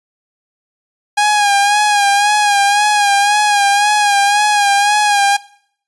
sawtooth tone with vibrato, 820 Hz, G#5, 22 cents flat, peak -6 dBFS, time 1.17-5.37 s, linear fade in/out 10 ms, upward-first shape sine, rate 1.9 Hz, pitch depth 44 cents each way, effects noise-tail reverb RT60 0.6 s tail -20 dB re dry + resampled to 24000 Hz

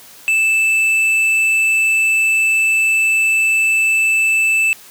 triangle tone with tanh clipping, 2637 Hz, E7, in tune, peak -13 dBFS, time 0.28-4.73 s, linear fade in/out 0 ms, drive 11 dB, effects white hiss -41 dBFS RMS until 4.9 s + high-pass 80 Hz 12 dB/octave

